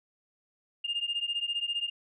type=beating tone pair; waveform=sine; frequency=2815 / 2830 Hz; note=F7 / F7; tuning=+13 / +22 cents; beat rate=15 Hz; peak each=-31 / -32 dBFS; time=0.84-1.9 s; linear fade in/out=10 ms; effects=tanh soft clip ceiling -23 dBFS